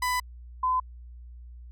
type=tone pair in turn; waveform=30% pulse / sine; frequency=998 / 1018.4 Hz; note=B5 / C6; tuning=+18 / -47 cents; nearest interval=unison; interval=35 cents; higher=second; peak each=-22 dBFS; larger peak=neither; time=0.02-0.2 / 0.63-0.8 s; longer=first; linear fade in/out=5 ms; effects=added 60 Hz sine -42 dBFS peak until 1.71 s